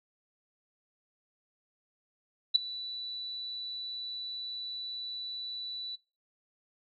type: tone with ADSR envelope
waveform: sine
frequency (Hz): 3961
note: B7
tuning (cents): +4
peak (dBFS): -16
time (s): 2.54-5.96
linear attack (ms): 17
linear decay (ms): 7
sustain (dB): -20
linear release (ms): 12
effects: noise-tail reverb RT60 0.3 s tail -21 dB re dry